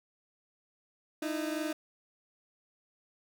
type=tone pair together; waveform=30% pulse; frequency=306.8 / 329.6 Hz; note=D#4 / E4; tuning=-24 / 0 cents; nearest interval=minor second; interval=124 cents; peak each=-31 / -35 dBFS; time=1.22-1.73 s; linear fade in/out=5 ms; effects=none